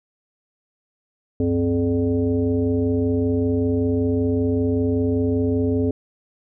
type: tone with frequency modulation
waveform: sine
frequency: 261.6 Hz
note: C4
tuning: in tune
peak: -17 dBFS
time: 1.4-5.91 s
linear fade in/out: 2 ms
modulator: 166 Hz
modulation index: 1.2
effects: none